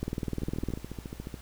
two click trains, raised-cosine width 3 ms, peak -18 / -24 dBFS, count 15 / 14, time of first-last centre 0.03-0.737 / 0.42-1.342 s, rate 19.8 / 14.1 Hz, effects added 60 Hz sine -48 dBFS peak until 1.41 s + pink hiss -52 dBFS RMS until 1.41 s

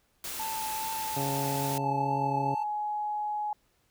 white noise, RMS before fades -37 dBFS, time 0.24-1.78 s, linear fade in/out 2 ms
triangle tone with vibrato, 880 Hz, A5, in tune, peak -31 dBFS, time 0.39-2.64 s, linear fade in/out 10 ms, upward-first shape triangle, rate 2.4 Hz, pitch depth 18 cents each way
harmonic tone, 138.59 Hz, C#3, in tune, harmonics 1 / 2 / 3 / 4 / 5 / 6, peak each -33 / -36 / -38 / -39 / -40 / -41 dBFS, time 1.16-2.55 s, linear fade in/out 10 ms
sine tone, 840 Hz, G#5, 19 cents sharp, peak -29 dBFS, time 1.84-3.53 s, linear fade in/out 2 ms
effects pink hiss -70 dBFS RMS until 3.9 s

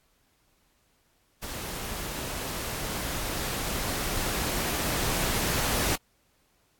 pink noise with level ramp, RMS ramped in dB -36 to -26 dBFS, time 1.42-5.96 s, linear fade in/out 10 ms, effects pink hiss -68 dBFS RMS until 6.79 s + AAC 64 kbps

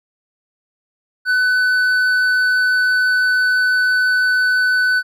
sine tone with hard clipping, 1501 Hz, F#6, 24 cents sharp, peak -14 dBFS, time 1.25-5.03 s, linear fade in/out 50 ms, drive 5 dB, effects none

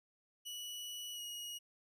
sawtooth tone with pitch glide, 2942 to 2891 Hz, F#7 to F#7, -11 to -41 cents, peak -40 dBFS, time 0.45-1.59 s, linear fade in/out 20 ms, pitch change -30 cents, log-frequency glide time 1.13-1.2 s, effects none

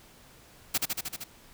white noise with echo, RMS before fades -26 dBFS, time 0.74-0.78 s, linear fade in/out 10 ms, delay 77 ms, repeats 6, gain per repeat -2 dB, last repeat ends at 1.242 s, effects pink hiss -55 dBFS RMS until 1.53 s

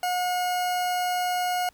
40% pulse tone, 722 Hz, F#5, 43 cents flat, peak -23 dBFS, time 0.03-1.69 s, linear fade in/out 2 ms, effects pink hiss -61 dBFS RMS until 1.73 s

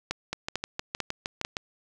two click trains, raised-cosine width 0.2 ms, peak -11 / -13 dBFS, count 4 / 9, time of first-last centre 0.11-1.449 / 0.33-1.568 s, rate 2.24 / 6.46 Hz, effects none

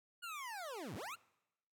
25% pulse linear two-way sweep, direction down then up, 1458 to 82.6 to 1458 Hz, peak -40 dBFS, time 0.22-1.16 s, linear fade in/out 20 ms, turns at 0.95 s, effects noise-tail reverb RT60 0.9 s tail -22 dB re dry

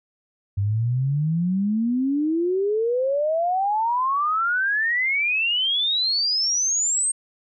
sine exponential sweep, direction up, 96.9 to 8540 Hz, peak -19 dBFS, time 0.57-7.12 s, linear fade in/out 10 ms, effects none

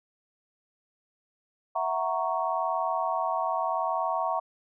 sine chord, F# dominant seventh, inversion third, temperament equal, 659.3 / 740 / 932.3 / 1108.7 Hz, E5 / F#5 / A#5 / C#6, 0 / 0 / 0 / 0 cents, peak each -31 dBFS, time 1.75-4.4 s, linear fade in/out 10 ms, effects none

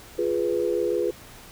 sine chord, F diminished, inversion none, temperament equal, 349.2 / 415.3 / 493.9 Hz, F4 / Ab4 / Cb5, 0 / 0 / 0 cents, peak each -26 dBFS, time 0.18-1.11 s, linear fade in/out 10 ms, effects pink hiss -46 dBFS RMS until 1.51 s

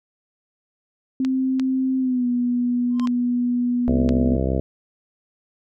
sine tone with pitch glide, 261.6 to 244.1 Hz, C4 to B3, 0 to -20 cents, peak -18 dBFS, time 1.2-4.36 s, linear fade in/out 2 ms, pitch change -120 cents, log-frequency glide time 1.99-2.27 s
clicks, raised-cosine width 0.2 ms, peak -15 dBFS, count 5, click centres 1.249 / 1.597 / 2.997 / 3.073 / 4.091 s
triangle tone with exponential growth, 1046.5 Hz, C6, in tune, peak -24 dBFS, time 2.9-3.06 s, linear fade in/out 5 ms, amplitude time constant 33 ms
harmonic tone, 65.8 Hz, C2, 10 cents sharp, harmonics 1 / 2 / 3 / 4 / 5 / 6 / 7 / 8 / 9 / 10, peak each -23 / -26 / -28 / -29 / -30 / -31 / -31 / -32 / -33 / -33 dBFS, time 3.88-4.6 s, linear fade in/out 0 ms
effects none

